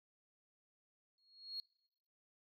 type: tone with exponential growth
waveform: sine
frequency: 4300 Hz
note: C8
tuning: 47 cents sharp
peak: -38 dBFS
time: 1.18-1.6 s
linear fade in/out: 1 ms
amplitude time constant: 91 ms
effects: noise-tail reverb RT60 0.8 s tail -24 dB re dry + tanh soft clip ceiling -35 dBFS